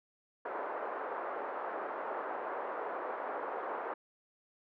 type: band-pass noise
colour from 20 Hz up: pink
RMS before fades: -39 dBFS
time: 0.45-3.94 s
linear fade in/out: 5 ms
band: 430 to 1400 Hz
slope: 24 dB/octave
effects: none